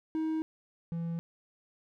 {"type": "tone pair in turn", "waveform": "triangle", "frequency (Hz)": [316.9, 167.58], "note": ["D#4", "E3"], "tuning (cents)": [32, 29], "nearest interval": "major seventh", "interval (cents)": 1103, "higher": "first", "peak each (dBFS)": [-27, -30], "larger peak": "first", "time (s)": [[0.15, 0.42], [0.92, 1.19]], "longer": "neither", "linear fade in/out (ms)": 0, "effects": []}